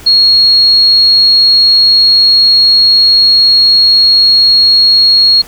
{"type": "tone", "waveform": "sine", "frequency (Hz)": 4301, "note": "C8", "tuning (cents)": 47, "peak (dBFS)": -3, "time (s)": [0.06, 5.42], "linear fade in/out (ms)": 10, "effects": ["pink hiss -33 dBFS RMS until 5.47 s"]}